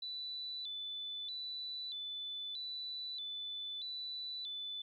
sine tone with vibrato, 3729 Hz, A#7, in tune, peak -40 dBFS, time 0.02-4.82 s, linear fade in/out 5 ms, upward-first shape square, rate 0.79 Hz, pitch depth 110 cents each way, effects 13-bit

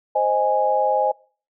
sine chord, Ab major, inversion first, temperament equal with one note detuned, 523.3 / 622.3 / 828.2 Hz, C5 / Eb5 / Ab5, 0 / 0 / -5 cents, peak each -22 / -22 / -19 dBFS, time 0.15-1.12 s, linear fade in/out 10 ms, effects noise-tail reverb RT60 0.4 s tail -23 dB re dry

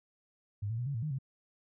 sine tone with pitch steps, 102.3 / 113.5 / 122.2 / 140.9 / 113.9 / 153 / 133.9 Hz, G#2 / A#2 / B2 / C#3 / A#2 / D#3 / C3, -26 / -46 / -18 / +29 / -40 / -29 / +40 cents, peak -32 dBFS, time 0.62-1.187 s, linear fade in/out 10 ms, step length 81 ms, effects none

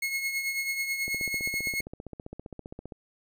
40% pulse tone with tremolo, 2172 Hz, C#7, 36 cents flat, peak -25 dBFS, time 0.02-1.81 s, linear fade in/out 5 ms, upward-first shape triangle, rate 9.2 Hz, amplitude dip 60%
click train, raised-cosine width 2 ms, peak -26 dBFS, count 29, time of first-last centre 1.08-2.922 s, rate 15.2 Hz
effects none

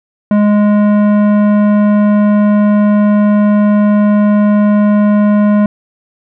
sine tone with tanh clipping, 207.7 Hz, G#3, in tune, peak -8 dBFS, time 0.31-5.66 s, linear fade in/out 2 ms, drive 14 dB, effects none

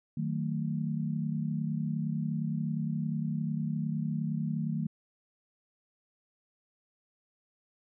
sine chord, D# diminished, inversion none, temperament just, 155.56 / 186.68 / 224 Hz, D#3 / F#3 / A3, 0 / +16 / +31 cents, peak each -32 / -36 / -34 dBFS, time 0.17-4.87 s, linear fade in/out 5 ms, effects none

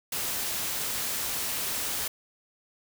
white noise, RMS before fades -31 dBFS, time 0.12-2.08 s, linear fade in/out 5 ms, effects none

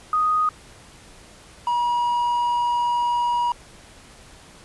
sine / triangle tone pair in turn, 1244.5 / 960.4 Hz, D#6 / B5, 0 / -49 cents, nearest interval major third, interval 449 cents, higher first, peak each -17 dBFS, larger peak neither, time 0.13-0.49 / 1.67-3.52 s, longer second, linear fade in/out 2 ms, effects pink hiss -47 dBFS RMS until 4.64 s + resampled to 24000 Hz

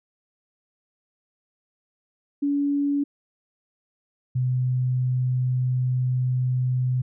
sine tone pair in turn, 284.8 / 126.86 Hz, C#4 / B2, +47 / +47 cents, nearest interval octave + major second, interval 1400 cents, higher first, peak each -20 dBFS, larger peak neither, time 2.42-3.04 / 4.35-7.02 s, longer second, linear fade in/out 10 ms, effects none

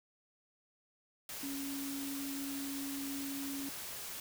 sine tone in noise, 276.9 Hz, C#4, 2 cents flat, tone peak -39 dBFS, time 1.43-3.69 s, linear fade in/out 2 ms, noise white, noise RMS -44 dBFS, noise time 1.29-4.2 s, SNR +2 dB, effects none

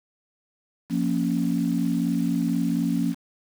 sine chord, Bb minor, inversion second, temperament equal, 174.61 / 233.1 / 277.2 Hz, F3 / Bb3 / Db4, 0 / 0 / 0 cents, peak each -25 dBFS, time 0.89-3.15 s, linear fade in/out 50 ms, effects tanh soft clip ceiling -11 dBFS + 7-bit

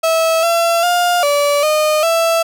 35% pulse tone with pitch steps, 651 / 676 / 706 / 577 / 613 / 663 Hz, E5 / E5 / F5 / D5 / D#5 / E5, -22 / +43 / +19 / -31 / -26 / +10 cents, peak -10 dBFS, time 0.03-2.43 s, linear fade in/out 10 ms, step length 400 ms, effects none

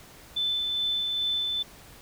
sine tone with tremolo, 3520 Hz, A7, in tune, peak -24 dBFS, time 0.36-1.63 s, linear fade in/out 10 ms, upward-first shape sine, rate 2.4 Hz, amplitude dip 25%, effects pink hiss -50 dBFS RMS until 2.01 s

